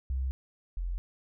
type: tone pair in turn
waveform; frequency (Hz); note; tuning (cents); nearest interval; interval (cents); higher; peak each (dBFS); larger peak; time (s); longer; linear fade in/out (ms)
sine; 65.41 / 43.66; C2 / F1; 0 / 0; perfect fifth; 700; first; -28 / -30; first; 0.1-0.31 / 0.77-0.98; neither; 0
effects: none